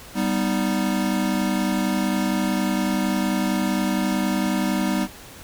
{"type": "chord", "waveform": "square", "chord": "G augmented", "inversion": "none", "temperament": "equal", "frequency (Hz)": [196, 246.9, 311.1], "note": ["G3", "B3", "D#4"], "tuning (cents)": [0, 0, 0], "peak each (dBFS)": [-24, -26, -27], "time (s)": [0.14, 5.08], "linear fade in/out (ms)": 50, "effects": ["pink hiss -42 dBFS RMS until 5.43 s"]}